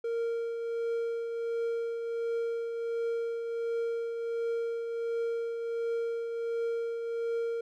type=tone with tremolo; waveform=triangle; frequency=463.4 Hz; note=A#4; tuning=10 cents flat; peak=-26 dBFS; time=0.04-7.61 s; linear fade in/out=5 ms; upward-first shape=triangle; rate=1.4 Hz; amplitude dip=45%; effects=none